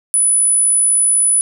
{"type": "tone", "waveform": "sine", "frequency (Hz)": 9956, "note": "D#9", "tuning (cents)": 0, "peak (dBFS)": -10, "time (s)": [0.14, 1.41], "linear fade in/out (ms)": 0, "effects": []}